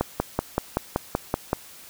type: click train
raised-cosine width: 1 ms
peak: -7 dBFS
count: 9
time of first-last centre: 0.01-1.531 s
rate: 5.26 Hz
effects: white hiss -46 dBFS RMS until 1.89 s